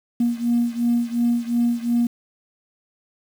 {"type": "beating tone pair", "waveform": "sine", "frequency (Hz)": [236.4, 239.2], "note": ["A#3", "A#3"], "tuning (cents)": [24, 45], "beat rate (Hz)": 2.8, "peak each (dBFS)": [-19, -21], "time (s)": [0.2, 2.07], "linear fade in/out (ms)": 5, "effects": ["tanh soft clip ceiling -12 dBFS", "7-bit"]}